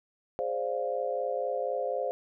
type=chord; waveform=sine; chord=D half-diminished seventh; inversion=second; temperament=equal; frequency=415.3 / 523.3 / 587.3 / 698.5 Hz; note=Ab4 / C5 / D5 / F5; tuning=0 / 0 / 0 / 0 cents; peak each=-37 / -31 / -35 / -35 dBFS; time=0.39-2.11 s; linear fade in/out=0 ms; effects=none